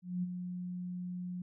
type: tone with ADSR envelope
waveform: sine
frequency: 179.5 Hz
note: F3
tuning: 48 cents sharp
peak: -30 dBFS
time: 0.02-1.42 s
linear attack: 210 ms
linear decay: 27 ms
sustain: -7 dB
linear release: 4 ms
effects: none